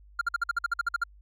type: tone bursts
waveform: triangle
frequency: 1396.9 Hz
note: F6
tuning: in tune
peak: -21 dBFS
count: 12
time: 0.19-1.038 s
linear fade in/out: 5 ms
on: 23 ms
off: 52 ms
effects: added 50 Hz sine -51 dBFS peak until 1.21 s